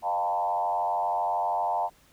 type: tone with frequency modulation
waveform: sine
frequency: 799 Hz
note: G5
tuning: 33 cents sharp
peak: -24 dBFS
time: 0.02-1.9 s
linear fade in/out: 50 ms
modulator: 92.7 Hz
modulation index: 1.7
effects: pink hiss -60 dBFS RMS until 2.12 s